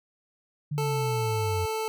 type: linear sweep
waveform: sine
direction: down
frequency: 150 to 88.8 Hz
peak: -27 dBFS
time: 0.71-1.66 s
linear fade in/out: 10 ms
type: tone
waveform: 25% pulse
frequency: 440 Hz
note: A4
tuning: in tune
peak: -24 dBFS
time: 0.78-1.88 s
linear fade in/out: 0 ms
effects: none